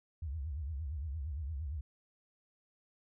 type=tone with vibrato; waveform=sine; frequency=73.8 Hz; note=D2; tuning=9 cents sharp; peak=-36 dBFS; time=0.22-1.81 s; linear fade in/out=5 ms; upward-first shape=triangle; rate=8.7 Hz; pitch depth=270 cents each way; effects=none